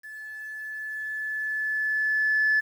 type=tone with level ramp; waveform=sine; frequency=1731 Hz; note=A6; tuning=29 cents flat; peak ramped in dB=-38 to -17 dBFS; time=0.03-2.61 s; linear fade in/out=20 ms; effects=tanh soft clip ceiling -16 dBFS + 9-bit